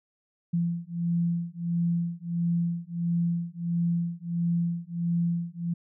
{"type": "beating tone pair", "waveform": "sine", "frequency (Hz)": [170, 171.5], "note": ["F3", "F3"], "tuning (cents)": [-46, -31], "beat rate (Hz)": 1.5, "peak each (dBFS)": -28, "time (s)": [0.53, 5.74], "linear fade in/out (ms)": 10, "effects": []}